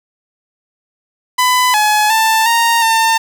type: tone with pitch steps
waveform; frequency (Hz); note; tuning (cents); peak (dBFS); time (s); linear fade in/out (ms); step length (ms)
sawtooth; 1002 / 847 / 887 / 928 / 901; B5 / G#5 / A5 / A#5 / A5; +25 / +34 / +14 / -8 / +41; -6; 1.38-3.18; 10; 360
effects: none